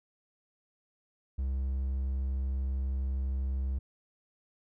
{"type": "tone", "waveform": "triangle", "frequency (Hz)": 66.3, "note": "C2", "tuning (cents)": 23, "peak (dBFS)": -27, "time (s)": [1.38, 3.79], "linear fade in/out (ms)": 10, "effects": []}